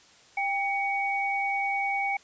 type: tone pair together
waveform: sine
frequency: 793.7 / 2245 Hz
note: G5 / C#7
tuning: +21 / +21 cents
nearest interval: octave + tritone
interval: 1800 cents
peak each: -28 dBFS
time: 0.37-2.17 s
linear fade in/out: 5 ms
effects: white hiss -56 dBFS RMS until 2.23 s + resampled to 16000 Hz